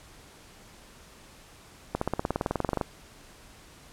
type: accelerating click train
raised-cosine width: 1 ms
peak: -12 dBFS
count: 18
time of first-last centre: 1.95-2.812 s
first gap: 64 ms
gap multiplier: 0.97
effects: pink hiss -52 dBFS RMS until 3.92 s + low-pass 11000 Hz 12 dB/octave